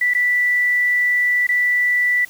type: tone with dropouts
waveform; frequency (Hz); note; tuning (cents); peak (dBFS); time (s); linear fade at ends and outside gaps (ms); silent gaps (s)
sine; 1969; B6; -6; -14; 0.01-2.25; 5; 0.137-0.148 / 1.469-1.489
effects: white hiss -44 dBFS RMS until 2.29 s